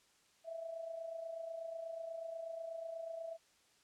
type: tone with amplitude modulation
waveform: sine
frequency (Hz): 659.3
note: E5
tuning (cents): 0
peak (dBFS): -39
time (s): 0.44-3.38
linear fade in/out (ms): 50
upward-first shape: sine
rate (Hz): 28.2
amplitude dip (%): 60
effects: white hiss -70 dBFS RMS until 3.83 s + low-pass 8000 Hz 12 dB/octave